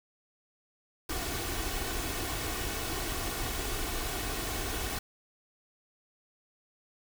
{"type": "noise with comb filter", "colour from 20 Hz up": "pink", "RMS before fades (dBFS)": -34, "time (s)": [1.09, 4.99], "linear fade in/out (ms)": 5, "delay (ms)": 2.7, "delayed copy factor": 0.55, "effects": []}